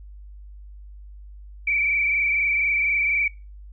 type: tone with frequency modulation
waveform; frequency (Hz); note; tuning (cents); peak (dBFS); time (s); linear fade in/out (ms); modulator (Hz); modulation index
sine; 2303; D7; -34; -19; 1.67-3.28; 5; 24.1; 2.7
effects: noise-tail reverb RT60 0.3 s tail -23 dB re dry + added 50 Hz sine -39 dBFS peak until 3.72 s